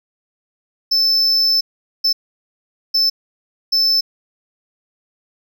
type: tone bursts at uneven times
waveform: triangle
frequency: 5274 Hz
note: E8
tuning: in tune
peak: -11 dBFS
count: 4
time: 0.91-1.61 / 2.04-2.13 / 2.94-3.1 / 3.72-4.01 s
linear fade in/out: 10 ms
effects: none